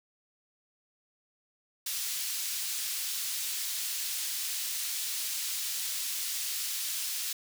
pink high-pass noise, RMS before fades -34 dBFS, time 1.86-7.33 s, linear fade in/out 5 ms, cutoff 3900 Hz, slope 12 dB/octave, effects none

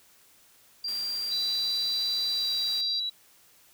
sine tone, 4732 Hz, D8, 12 cents sharp, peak -29 dBFS, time 0.84-3 s, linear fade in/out 5 ms
white noise, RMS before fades -44 dBFS, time 0.88-2.81 s, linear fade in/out 2 ms
sine tone with pitch glide, 3951 to 3919 Hz, B7 to B7, 0 to -14 cents, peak -28 dBFS, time 1.31-3.1 s, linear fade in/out 10 ms, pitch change -14 cents, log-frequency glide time 2.29-2.5 s
effects white hiss -59 dBFS RMS until 3.73 s

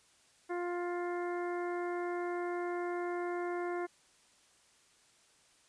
harmonic tone, 351.5 Hz, F4, 11 cents sharp, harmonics 1 / 2 / 3 / 4 / 5 / 6, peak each -35 / -41 / -45 / -47 / -49 / -51 dBFS, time 0.49-3.87 s, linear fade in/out 20 ms, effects white hiss -66 dBFS RMS until 5.68 s + resampled to 22050 Hz

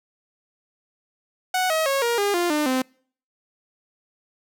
sawtooth tone with pitch steps, 740 / 636.8 / 548 / 471.6 / 405.8 / 349.2 / 300.5 / 258.6 Hz, F#5 / D#5 / C#5 / A#4 / G#4 / F4 / D4 / C4, 0 / +40 / -20 / +20 / -40 / 0 / +40 / -20 cents, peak -16 dBFS, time 1.54-2.82 s, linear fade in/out 5 ms, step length 160 ms, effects noise-tail reverb RT60 0.5 s tail -26 dB re dry

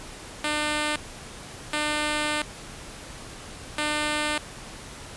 5% pulse tone bursts at uneven times, 300 Hz, D4, 37 cents sharp, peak -13 dBFS, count 3, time 0.44-0.96 / 1.73-2.42 / 3.78-4.38 s, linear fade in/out 2 ms, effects pink hiss -41 dBFS RMS until 5.16 s + resampled to 24000 Hz

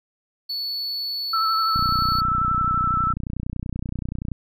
triangle tone, 4435 Hz, C#8, in tune, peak -24 dBFS, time 0.49-2.21 s, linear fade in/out 10 ms
sine tone with vibrato, 1321 Hz, E6, 3 cents sharp, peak -19 dBFS, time 1.33-3.13 s, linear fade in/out 5 ms, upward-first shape sine, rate 12 Hz, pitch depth 25 cents each way
click train, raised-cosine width 5 ms, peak -16 dBFS, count 79, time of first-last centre 1.76-4.317 s, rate 30.5 Hz
effects none

